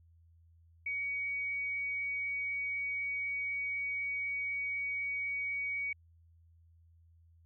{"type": "tone", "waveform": "sine", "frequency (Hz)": 2252, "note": "C#7", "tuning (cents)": 27, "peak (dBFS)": -33, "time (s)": [0.86, 5.93], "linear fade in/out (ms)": 5, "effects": ["added 83 Hz sine -60 dBFS peak until 7.45 s"]}